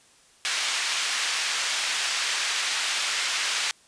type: band-pass noise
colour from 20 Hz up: pink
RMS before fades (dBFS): -27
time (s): 0.45-3.71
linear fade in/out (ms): 0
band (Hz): 1800 to 6700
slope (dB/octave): 12
effects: white hiss -57 dBFS RMS until 3.87 s + resampled to 22050 Hz